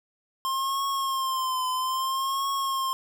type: tone with vibrato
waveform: square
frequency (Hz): 1058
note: C6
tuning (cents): +19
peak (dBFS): -26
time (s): 0.45-2.93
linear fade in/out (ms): 0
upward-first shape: triangle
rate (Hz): 0.61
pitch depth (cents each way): 68
effects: none